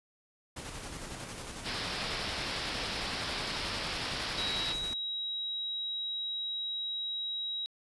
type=noise with tremolo; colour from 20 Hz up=pink; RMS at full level=-41 dBFS; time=0.56-4.94 s; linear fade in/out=10 ms; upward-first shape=square; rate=11 Hz; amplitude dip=30%
type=low-pass noise; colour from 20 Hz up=white; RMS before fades=-37 dBFS; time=1.63-4.76 s; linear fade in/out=50 ms; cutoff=5400 Hz; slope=96 dB/octave
type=tone with pitch glide; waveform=sine; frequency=3867 to 3840 Hz; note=B7 to B7; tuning=-37 to -49 cents; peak=-33 dBFS; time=4.38-7.66 s; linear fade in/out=0 ms; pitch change=-12 cents; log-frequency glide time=4.61-4.88 s
effects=resampled to 24000 Hz